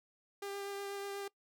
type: tone with vibrato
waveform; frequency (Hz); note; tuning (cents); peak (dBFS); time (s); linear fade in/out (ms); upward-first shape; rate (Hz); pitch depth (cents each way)
sawtooth; 399.1; G4; +31; -36; 0.42-1.28; 5; triangle; 8.2; 14
effects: noise-tail reverb RT60 0.1 s tail -22 dB re dry